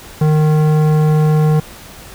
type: tone with tanh clipping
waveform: sine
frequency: 153.7 Hz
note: D#3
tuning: 21 cents flat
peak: -11 dBFS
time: 0.21-1.6 s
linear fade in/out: 5 ms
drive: 15 dB
effects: pink hiss -36 dBFS RMS until 2.14 s